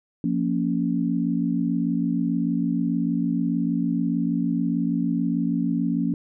sine chord, Bb minor, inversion second, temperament just, 174.81 / 233.1 / 279.7 Hz, F3 / Bb3 / Db4, +2 / 0 / +16 cents, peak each -25 dBFS, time 0.24-6.14 s, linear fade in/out 2 ms, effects none

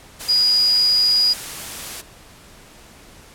sine tone in noise, 4896 Hz, D#8, 29 cents flat, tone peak -13 dBFS, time 0.28-1.34 s, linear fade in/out 20 ms, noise white, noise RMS -31 dBFS, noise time 0.19-2.02 s, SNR +15 dB, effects pink hiss -45 dBFS RMS until 3.34 s + low-pass 12000 Hz 12 dB/octave

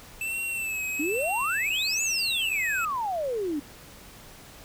square tone with vibrato, 2637 Hz, E7, in tune, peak -29 dBFS, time 0.21-2.85 s, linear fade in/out 2 ms, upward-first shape sine, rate 1.1 Hz, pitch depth 67 cents each way
sine exponential two-way sweep, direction up then down, 277.2 to 7040 to 277.2 Hz, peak -26 dBFS, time 0.99-3.6 s, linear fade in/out 10 ms, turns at 2.02 s
effects pink hiss -48 dBFS RMS until 4.64 s

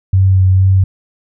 sine tone with vibrato, 94.5 Hz, F#2, 37 cents sharp, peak -6 dBFS, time 0.13-0.84 s, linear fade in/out 5 ms, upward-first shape sine, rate 2.2 Hz, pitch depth 18 cents each way, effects none

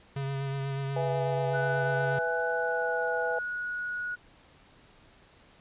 square tone with vibrato, 137.2 Hz, C#3, 17 cents flat, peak -31 dBFS, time 0.16-2.19 s, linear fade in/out 5 ms, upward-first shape triangle, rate 8.2 Hz, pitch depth 23 cents each way
sine chord, E major, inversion second, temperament equal, 493.9 / 659.3 / 830.6 Hz, B4 / E5 / G#5, 0 / 0 / 0 cents, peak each -31 / -33 / -34 dBFS, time 0.96-3.39 s, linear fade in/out 5 ms
sine tone with pitch glide, 1488 to 1457.4 Hz, F#6 to F#6, +9 to -27 cents, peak -31 dBFS, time 1.53-4.16 s, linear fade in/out 20 ms, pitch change -36 cents, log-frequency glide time 2.48-3.13 s
effects pink hiss -58 dBFS RMS until 5.6 s + resampled to 8000 Hz

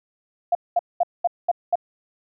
sine tone bursts, 698.5 Hz, F5, in tune, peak -15 dBFS, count 6, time 0.52-1.756 s, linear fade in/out 5 ms, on 31 ms, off 210 ms, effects none

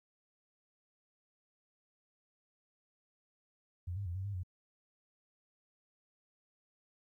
sine tone with pitch steps, 88.3 / 100.2 / 86.7 / 95.3 / 101.1 / 90.6 Hz, F2 / G2 / F2 / G2 / G#2 / F#2, +20 / +38 / -12 / -48 / -46 / -36 cents, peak -36 dBFS, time 3.87-4.434 s, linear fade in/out 10 ms, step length 94 ms, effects 13-bit

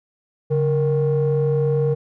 triangle ring-modulated tone, 162.6 Hz, E3, 23 cents flat, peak -10 dBFS, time 0.5-1.95 s, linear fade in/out 20 ms, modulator 304 Hz, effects tanh soft clip ceiling -10 dBFS

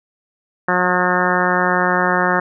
harmonic tone, 180.5 Hz, F#3, 43 cents flat, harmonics 1 / 2 / 3 / 4 / 5 / 6 / 7 / 8 / 9 / 10, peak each -23 / -23 / -23 / -23 / -23 / -23 / -23 / -23 / -23 / -23 dBFS, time 0.68-2.4 s, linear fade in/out 5 ms, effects none

